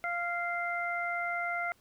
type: harmonic tone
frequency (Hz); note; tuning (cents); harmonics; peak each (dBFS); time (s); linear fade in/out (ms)
695; F5; -9; 1 / 2 / 3; -35 / -35 / -35; 0.04-1.72; 0
effects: pink hiss -66 dBFS RMS until 1.8 s